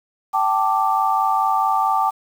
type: chord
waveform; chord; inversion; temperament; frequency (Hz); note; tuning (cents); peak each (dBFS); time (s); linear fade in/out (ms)
sine; G suspended second; none; equal with one note detuned; 775.4 / 880 / 1174.7; G5 / A5 / D6; -19 / 0 / 0; -20; 0.33-2.11; 20
effects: 7-bit